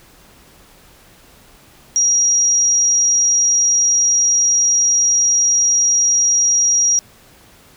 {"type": "tone", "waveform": "sine", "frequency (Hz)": 5710, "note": "F8", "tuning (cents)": 37, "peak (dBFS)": -11, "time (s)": [1.96, 6.99], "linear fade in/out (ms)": 0, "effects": ["pink hiss -47 dBFS RMS until 7.76 s"]}